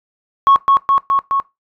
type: tone with echo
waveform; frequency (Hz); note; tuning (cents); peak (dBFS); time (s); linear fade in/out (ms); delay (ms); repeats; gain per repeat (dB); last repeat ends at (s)
sine; 1100; C#6; -14; -5; 0.47-0.56; 0; 210; 4; -2; 1.4
effects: noise-tail reverb RT60 0.2 s tail -20 dB re dry + tanh soft clip ceiling -3 dBFS